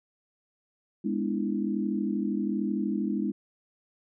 sine chord, E dominant seventh, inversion first, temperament just, 206 / 247.2 / 296.7 / 329.6 Hz, G#3 / B3 / D4 / E4, -14 / +2 / +18 / 0 cents, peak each -29 / -33 / -33 / -33 dBFS, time 1.04-3.32 s, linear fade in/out 10 ms, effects none

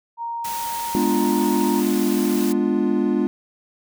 sine tone, 932.3 Hz, A#5, in tune, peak -25 dBFS, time 0.17-1.83 s, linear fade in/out 50 ms
white noise, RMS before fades -32 dBFS, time 0.44-2.53 s, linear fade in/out 10 ms
triangle chord, G# diminished seventh, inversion none, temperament equal, 207.7 / 246.9 / 293.7 / 349.2 Hz, G#3 / B3 / D4 / F4, 0 / 0 / 0 / 0 cents, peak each -21 dBFS, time 0.95-3.27 s, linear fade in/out 0 ms
effects none

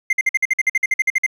triangle tone bursts, 2093 Hz, C7, in tune, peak -11 dBFS, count 15, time 0.1-1.264 s, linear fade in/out 5 ms, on 30 ms, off 51 ms, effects none

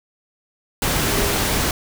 sine tone in noise, 405 Hz, G#4, 43 cents flat, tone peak -26 dBFS, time 1.09-1.35 s, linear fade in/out 2 ms, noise pink, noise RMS -20 dBFS, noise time 0.82-1.71 s, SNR -9 dB, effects none

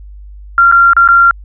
sine tone with dropouts, 1381 Hz, F6, 20 cents flat, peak -3 dBFS, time 0.58-1.31 s, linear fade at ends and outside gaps 1 ms, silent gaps 0.715-0.723 / 0.933-0.966 / 1.077-1.087 s, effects added 50 Hz sine -29 dBFS peak until 1.44 s

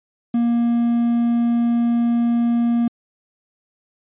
triangle tone with quantisation, 235.7 Hz, A#3, 19 cents sharp, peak -13 dBFS, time 0.34-2.88 s, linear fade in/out 5 ms, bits 7, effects resampled to 8000 Hz

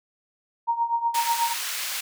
sine tone with tremolo, 932.3 Hz, A#5, in tune, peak -18 dBFS, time 0.67-1.54 s, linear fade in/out 20 ms, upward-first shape triangle, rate 8.2 Hz, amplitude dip 85%
pink high-pass noise, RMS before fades -30 dBFS, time 1.14-2.01 s, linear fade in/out 10 ms, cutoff 1800 Hz, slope 12 dB/octave
effects none

